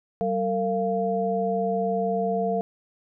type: tone cluster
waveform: sine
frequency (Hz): 191.9 / 455.9 / 690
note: G3 / A#4 / F5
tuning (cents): -37 / -39 / -21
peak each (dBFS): -28 / -26 / -26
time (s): 0.21-2.61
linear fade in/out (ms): 0
effects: none